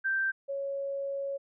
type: tone pair in turn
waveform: sine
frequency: 1567 / 554 Hz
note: G6 / C#5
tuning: -1 / -1 cents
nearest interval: octave + tritone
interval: 1800 cents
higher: first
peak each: -26 / -31 dBFS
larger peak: first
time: 0.04-0.32 / 0.48-1.38 s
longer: second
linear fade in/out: 20 ms
effects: none